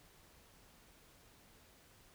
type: silence
effects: pink hiss -64 dBFS RMS until 2.14 s